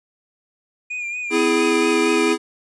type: tone with vibrato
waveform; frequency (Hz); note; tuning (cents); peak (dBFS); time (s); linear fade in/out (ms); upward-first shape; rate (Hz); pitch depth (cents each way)
triangle; 2435; D#7; -38; -23; 0.9-2.33; 10; sine; 4.3; 44
type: chord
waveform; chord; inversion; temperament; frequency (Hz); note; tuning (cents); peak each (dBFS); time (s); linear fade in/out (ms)
square; C augmented; none; equal with one note detuned; 254.9 / 329.6 / 415.3; C4 / E4 / G#4; -45 / 0 / 0; -24 / -20 / -20; 1.3-2.38; 50
effects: resampled to 24000 Hz